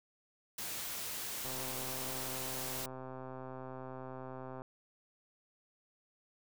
white noise, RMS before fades -41 dBFS, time 0.58-2.86 s, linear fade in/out 5 ms
click train, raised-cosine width 1 ms, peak -32 dBFS, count 413, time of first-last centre 1.45-4.619 s, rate 130 Hz
effects none

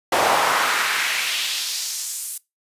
brown noise with high-pass filter sweep, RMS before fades -22 dBFS, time 0.12-2.38 s, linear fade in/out 5 ms, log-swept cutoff 630 to 10000 Hz, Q 1.6, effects noise-tail reverb RT60 0.2 s tail -21 dB re dry + resampled to 32000 Hz

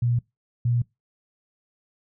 sine tone pair in turn, 120 / 120 Hz, B2 / B2, -49 / -49 cents, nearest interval unison, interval 0 cents, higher neither, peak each -19 dBFS, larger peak neither, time 0.02-0.19 / 0.65-0.82 s, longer neither, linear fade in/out 5 ms, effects noise-tail reverb RT60 0.2 s tail -23 dB re dry

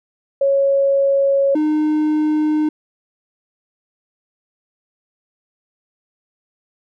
sine / triangle tone pair in turn, 552 / 305.7 Hz, C#5 / D#4, -7 / -30 cents, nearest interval minor seventh, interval 1023 cents, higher first, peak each -12 dBFS, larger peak neither, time 0.41-1.55 / 1.55-2.69 s, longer neither, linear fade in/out 5 ms, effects none

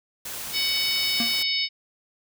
white noise, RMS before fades -34 dBFS, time 0.25-1.43 s, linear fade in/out 5 ms
harmonic tone, 745 Hz, F#5, 12 cents sharp, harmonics 3 / 4 / 5 / 6 / 7, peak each -29 / -30 / -28 / -31 / -27 dBFS, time 0.52-1.69 s, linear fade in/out 50 ms
square tone with exponential decay, 233.1 Hz, A#3, in tune, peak -24 dBFS, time 1.2-1.38 s, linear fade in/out 2 ms, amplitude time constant 39 ms
effects none

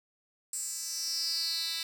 10% pulse tone with high-pass filter sweep, 329.6 Hz, E4, in tune, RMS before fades -34 dBFS, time 0.53-1.83 s, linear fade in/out 2 ms, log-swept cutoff 7800 to 3500 Hz, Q 6.1, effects none

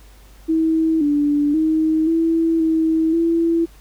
sine tone with pitch steps, 321.6 / 291.6 / 315.8 / 328.2 / 321.2 / 333.2 Hz, E4 / D4 / D#4 / E4 / E4 / E4, -43 / -12 / +26 / -8 / -45 / +19 cents, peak -14 dBFS, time 0.48-3.66 s, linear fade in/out 20 ms, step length 530 ms, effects added 50 Hz sine -43 dBFS peak until 3.8 s + pink hiss -51 dBFS RMS until 3.8 s

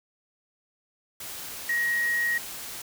sine tone in noise, 1890 Hz, A#6, 23 cents sharp, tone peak -23 dBFS, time 1.69-2.38 s, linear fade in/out 5 ms, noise white, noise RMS -38 dBFS, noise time 1.2-2.82 s, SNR +12 dB, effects none

